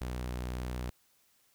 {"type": "tone with vibrato", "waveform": "sawtooth", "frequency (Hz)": 61.74, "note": "B1", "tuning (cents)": 0, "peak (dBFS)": -31, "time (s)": [0.01, 0.9], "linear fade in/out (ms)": 0, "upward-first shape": "square", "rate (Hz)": 1.8, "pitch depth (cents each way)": 8, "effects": ["white hiss -69 dBFS RMS until 1.54 s"]}